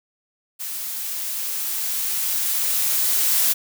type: noise with level ramp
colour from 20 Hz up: blue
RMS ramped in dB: -30 to -18 dBFS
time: 0.59-3.54 s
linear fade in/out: 20 ms
effects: none